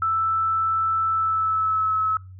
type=tone with pitch glide; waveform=sine; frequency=1321 to 1293.8 Hz; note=E6 to E6; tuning=+3 to -33 cents; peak=-19 dBFS; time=0.02-2.17 s; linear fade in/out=2 ms; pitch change=-36 cents; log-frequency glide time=1.09-1.95 s; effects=noise-tail reverb RT60 0.3 s tail -24 dB re dry + added 93 Hz sine -39 dBFS peak until 2.39 s